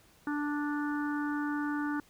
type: harmonic tone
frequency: 293.7 Hz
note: D4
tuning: in tune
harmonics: 1 / 3 / 4 / 5 / 6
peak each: -31 / -41 / -42 / -39 / -47 dBFS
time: 0.27-2 s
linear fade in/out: 2 ms
effects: pink hiss -62 dBFS RMS until 2.09 s